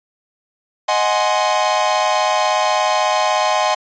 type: chord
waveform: 45% pulse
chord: Ab dominant seventh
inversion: second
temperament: equal with one note detuned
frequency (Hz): 622.3 / 740 / 836.4 / 1046.5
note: Eb5 / Gb5 / Ab5 / C6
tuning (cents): 0 / 0 / +12 / 0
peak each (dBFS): -20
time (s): 0.88-3.75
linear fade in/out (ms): 10
effects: resampled to 16000 Hz